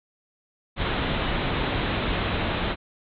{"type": "low-pass noise", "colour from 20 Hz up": "pink", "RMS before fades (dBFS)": -26, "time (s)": [0.76, 2.76], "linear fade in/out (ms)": 50, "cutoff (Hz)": 3900, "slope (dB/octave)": 96, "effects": []}